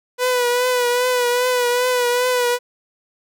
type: tone with vibrato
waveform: sawtooth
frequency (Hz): 493.9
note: B4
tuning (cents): 0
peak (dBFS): -12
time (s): 0.18-2.59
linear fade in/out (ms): 50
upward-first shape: triangle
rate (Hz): 2.5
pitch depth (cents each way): 45
effects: none